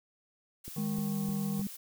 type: noise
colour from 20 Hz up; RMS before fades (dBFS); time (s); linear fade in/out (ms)
blue; -45; 0.64-1.77; 10
type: click train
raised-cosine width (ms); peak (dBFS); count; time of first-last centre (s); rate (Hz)
3; -31; 4; 0.68-1.595; 3.28
type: harmonic tone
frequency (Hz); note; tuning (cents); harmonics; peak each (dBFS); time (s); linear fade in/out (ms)
155.9; D#3; +4; 1 / 3 / 5 / 7; -37 / -47 / -51 / -54; 0.76-1.62; 5
type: tone with pitch glide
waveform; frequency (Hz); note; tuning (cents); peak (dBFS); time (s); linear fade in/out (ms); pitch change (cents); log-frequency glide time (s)
sine; 207.8 to 199.8; G#3 to G3; +1 to +33; -31; 0.78-1.67; 2; -68; 0.93-1.2
effects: none